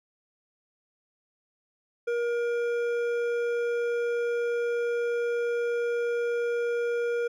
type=tone with hard clipping; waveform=sine; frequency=474.2 Hz; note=A#4; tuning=30 cents sharp; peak=-27 dBFS; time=2.07-7.28 s; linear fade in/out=10 ms; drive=9 dB; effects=none